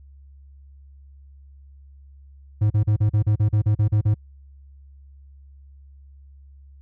triangle tone bursts, 105.7 Hz, G#2, 31 cents sharp, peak -13 dBFS, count 12, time 2.61-4.144 s, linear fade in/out 10 ms, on 93 ms, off 38 ms, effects added 69 Hz sine -44 dBFS peak until 6.81 s

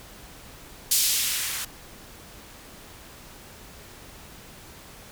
violet noise with band-pass filter sweep, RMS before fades -25 dBFS, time 0.91-1.65 s, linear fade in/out 5 ms, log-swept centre 4800 to 1100 Hz, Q 0.93, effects pink hiss -46 dBFS RMS until 5.11 s

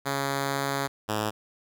5% pulse tone pair in turn, 138.59 / 106.89 Hz, C#3 / A2, 0 / -50 cents, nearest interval major third, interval 450 cents, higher first, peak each -15 dBFS, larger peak neither, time 0.05-0.88 / 1.08-1.31 s, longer first, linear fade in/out 20 ms, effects none

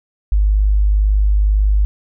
sine tone, 51 Hz, G#1, 31 cents flat, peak -10 dBFS, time 0.32-1.85 s, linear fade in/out 0 ms, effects none

